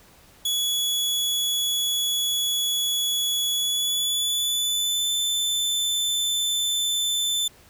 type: tone with pitch glide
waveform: sawtooth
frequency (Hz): 3385 to 3531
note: G#7 to A7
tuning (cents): +32 to +5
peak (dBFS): -19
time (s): 0.45-7.48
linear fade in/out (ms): 5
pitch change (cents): +73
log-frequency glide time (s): 3.54-5.12
effects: pink hiss -53 dBFS RMS until 7.69 s